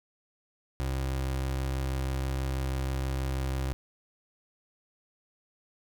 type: tone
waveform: 30% pulse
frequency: 66.2 Hz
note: C2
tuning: 21 cents sharp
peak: -26 dBFS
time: 0.8-3.73 s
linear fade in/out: 0 ms
effects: none